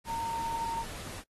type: tone in noise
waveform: sine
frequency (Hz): 918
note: A#5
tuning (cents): -27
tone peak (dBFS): -31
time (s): 0.06-0.85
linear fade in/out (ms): 50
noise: pink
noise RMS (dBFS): -43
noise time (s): 0.04-1.24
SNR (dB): +9
effects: noise-tail reverb RT60 0.1 s tail -26 dB re dry + AAC 32 kbps